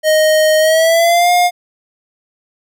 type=tone with pitch glide; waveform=square; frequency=622.3 to 710.7 Hz; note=D#5 to F5; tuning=0 to +30 cents; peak=-9 dBFS; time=0.03-1.51 s; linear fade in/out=50 ms; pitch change=+230 cents; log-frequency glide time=0.59-1.31 s; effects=none